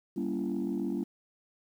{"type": "chord", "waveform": "sine", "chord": "G diminished seventh", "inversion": "none", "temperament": "just", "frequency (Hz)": [196, 235.2, 282.2, 338.7], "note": ["G3", "Bb3", "Db4", "Fb4"], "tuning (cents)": [0, 16, 31, 47], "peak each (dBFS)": -34, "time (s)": [0.16, 1.04], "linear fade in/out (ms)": 10, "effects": ["tanh soft clip ceiling -24 dBFS", "10-bit"]}